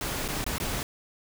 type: noise with dropouts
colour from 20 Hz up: pink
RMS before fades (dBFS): -31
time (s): 0.01-0.83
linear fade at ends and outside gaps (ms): 1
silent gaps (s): 0.28-0.286 / 0.442-0.464 / 0.582-0.6
effects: none